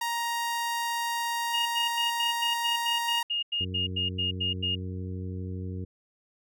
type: tone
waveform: sawtooth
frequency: 937 Hz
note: A#5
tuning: 9 cents sharp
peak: -24 dBFS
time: 0.01-3.23 s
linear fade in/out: 5 ms
type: tone bursts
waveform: sine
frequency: 2844 Hz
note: F7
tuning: 31 cents sharp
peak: -26 dBFS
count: 15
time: 1.53-4.754 s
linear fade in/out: 10 ms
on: 130 ms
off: 91 ms
type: harmonic tone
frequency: 92.5 Hz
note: F#2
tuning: in tune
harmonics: 1 / 2 / 3 / 4 / 5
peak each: -33 / -39 / -43 / -45 / -47 dBFS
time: 3.6-5.85 s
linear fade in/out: 10 ms
effects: none